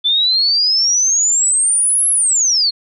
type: exponential two-way sweep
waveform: sine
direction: up then down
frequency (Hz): 3484 to 11175 to 4212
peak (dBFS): -11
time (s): 0.04-2.71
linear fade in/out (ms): 20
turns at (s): 2.09
effects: none